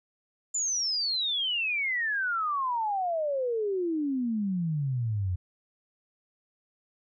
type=exponential sweep; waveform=sine; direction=down; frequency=7190 to 87.2 Hz; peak=-26 dBFS; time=0.54-5.36 s; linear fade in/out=10 ms; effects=none